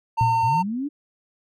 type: tone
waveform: triangle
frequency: 908 Hz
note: A#5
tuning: 46 cents flat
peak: -16 dBFS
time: 0.17-0.63 s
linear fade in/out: 20 ms
type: tone with exponential decay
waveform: sine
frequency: 116.54 Hz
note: A#2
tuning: in tune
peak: -17 dBFS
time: 0.21-0.72 s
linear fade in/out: 0 ms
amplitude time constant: 110 ms
type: linear sweep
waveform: sine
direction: up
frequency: 98 to 300 Hz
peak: -24 dBFS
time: 0.42-0.89 s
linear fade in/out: 20 ms
effects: none